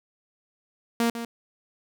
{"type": "tone with echo", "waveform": "sawtooth", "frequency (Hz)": 233.1, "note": "A#3", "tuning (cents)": 0, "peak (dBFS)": -17, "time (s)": [1, 1.1], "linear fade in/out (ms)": 2, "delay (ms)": 150, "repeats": 1, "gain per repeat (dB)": -10, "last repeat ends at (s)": 1.25, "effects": []}